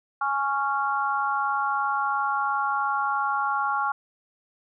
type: chord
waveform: sine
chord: Db major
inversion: second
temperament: just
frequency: 831.5 / 1108.7 / 1385.9 Hz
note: Ab5 / Db6 / F6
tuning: +2 / 0 / -14 cents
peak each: -27 dBFS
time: 0.21-3.92 s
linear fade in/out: 5 ms
effects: none